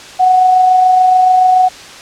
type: tone with amplitude modulation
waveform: sine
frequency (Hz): 740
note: F#5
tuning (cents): 0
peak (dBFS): -4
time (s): 0.19-1.69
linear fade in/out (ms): 20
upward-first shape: sine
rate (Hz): 27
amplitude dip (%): 30
effects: white hiss -32 dBFS RMS until 2.01 s + low-pass 6000 Hz 12 dB/octave